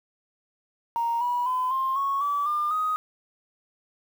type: tone with pitch steps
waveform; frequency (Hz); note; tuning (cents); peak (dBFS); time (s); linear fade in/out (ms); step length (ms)
sine; 932.3 / 972.5 / 1014.3 / 1058 / 1103.6 / 1151.1 / 1200.7 / 1252.4; A#5 / B5 / B5 / C6 / C#6 / D6 / D6 / D#6; 0 / -27 / +46 / +19 / -8 / -35 / +38 / +11; -22; 0.96-2.96; 0; 250
effects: tanh soft clip ceiling -18 dBFS + 8-bit